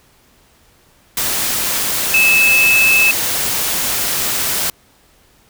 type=tone in noise; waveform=sine; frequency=2608 Hz; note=E7; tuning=19 cents flat; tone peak=-9 dBFS; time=2.14-3.11 s; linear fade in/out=2 ms; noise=white; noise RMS=-18 dBFS; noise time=1.17-4.7 s; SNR=+6 dB; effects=pink hiss -52 dBFS RMS until 5.49 s